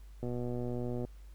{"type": "click train", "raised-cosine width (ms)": 2, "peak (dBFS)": -25, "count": 101, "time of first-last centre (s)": [0.23, 1.05], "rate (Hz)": 122, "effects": ["added 50 Hz sine -48 dBFS peak until 1.34 s", "pink hiss -67 dBFS RMS until 1.34 s"]}